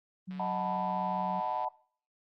sine tone, 185 Hz, F#3, in tune, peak -36 dBFS, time 0.27-1.41 s, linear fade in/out 20 ms
click train, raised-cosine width 0.3 ms, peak -37 dBFS, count 192, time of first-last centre 0.31-1.646 s, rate 143 Hz
sine chord, B dominant seventh, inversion first, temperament equal, 622.3 / 740 / 880 / 987.8 Hz, D#5 / F#5 / A5 / B5, 0 / 0 / 0 / 0 cents, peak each -39 / -35 / -34 / -36 dBFS, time 0.39-1.69 s, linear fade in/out 10 ms
effects noise-tail reverb RT60 0.5 s tail -22 dB re dry + Opus 32 kbps

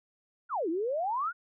sine exponential two-way sweep, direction down then up, 1500 to 311.1 to 1500 Hz, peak -28 dBFS, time 0.49-1.33 s, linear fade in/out 50 ms, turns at 0.69 s, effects none

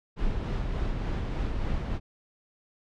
brown noise with tremolo, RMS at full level -28 dBFS, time 0.16-2 s, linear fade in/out 50 ms, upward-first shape sine, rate 3.4 Hz, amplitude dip 30%, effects low-pass 4000 Hz 12 dB/octave

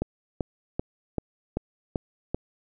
click train, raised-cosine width 2 ms, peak -13 dBFS, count 7, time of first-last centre 0.02-2.346 s, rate 2.58 Hz, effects none

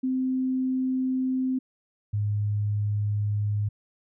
sine tone pair in turn, 259 / 103.89 Hz, C4 / G#2, -17 / +1 cents, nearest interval octave + major third, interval 1582 cents, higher first, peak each -23 dBFS, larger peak neither, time 0.03-1.59 / 2.13-3.69 s, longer neither, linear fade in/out 10 ms, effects none

